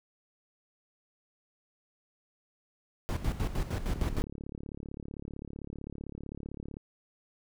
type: noise with tremolo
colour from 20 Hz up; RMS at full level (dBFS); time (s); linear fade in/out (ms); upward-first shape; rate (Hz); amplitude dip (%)
brown; -29; 3.09-4.22; 0; square; 6.5; 70
type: click train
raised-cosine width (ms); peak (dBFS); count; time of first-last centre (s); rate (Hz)
3; -28; 101; 3.96-6.769; 35.6
effects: none